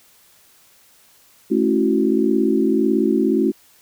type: tone cluster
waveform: sine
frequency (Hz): 216.8 / 273.3 / 331.1 / 372.8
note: A3 / C#4 / E4 / F#4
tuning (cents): -25 / -24 / +8 / +13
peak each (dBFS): -20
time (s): 1.5-3.52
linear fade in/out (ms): 20
effects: white hiss -53 dBFS RMS until 3.81 s